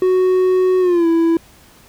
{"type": "tone with pitch glide", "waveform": "triangle", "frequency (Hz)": [370, 331.5], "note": ["F#4", "E4"], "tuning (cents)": [0, 10], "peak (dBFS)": -9, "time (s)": [0.02, 1.37], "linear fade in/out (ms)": 2, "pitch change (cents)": -190, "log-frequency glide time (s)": [0.8, 1.07], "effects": ["pink hiss -47 dBFS RMS until 1.88 s"]}